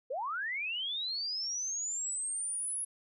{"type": "linear sweep", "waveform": "sine", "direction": "up", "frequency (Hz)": [466.2, 10580], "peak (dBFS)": -33, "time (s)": [0.1, 2.85], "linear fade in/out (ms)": 10, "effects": []}